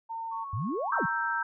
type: tone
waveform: sine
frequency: 908 Hz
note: A#5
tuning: 46 cents flat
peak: -33 dBFS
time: 0.09-0.45 s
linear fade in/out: 20 ms
type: tone with vibrato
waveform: sine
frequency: 1102 Hz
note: C#6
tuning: 11 cents flat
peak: -36 dBFS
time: 0.31-1.1 s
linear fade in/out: 20 ms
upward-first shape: sine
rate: 2.1 Hz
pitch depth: 11 cents each way
type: exponential two-way sweep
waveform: sine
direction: up then down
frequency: 88 to 1407 to 129 Hz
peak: -29 dBFS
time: 0.53-1.06 s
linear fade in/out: 5 ms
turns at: 0.95 s
type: chord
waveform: sine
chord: E diminished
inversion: second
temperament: equal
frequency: 932.3 / 1318.5 / 1568 Hz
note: Bb5 / E6 / G6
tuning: 0 / 0 / 0 cents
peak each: -32 / -33 / -30 dBFS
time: 0.92-1.43 s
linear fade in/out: 5 ms
effects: none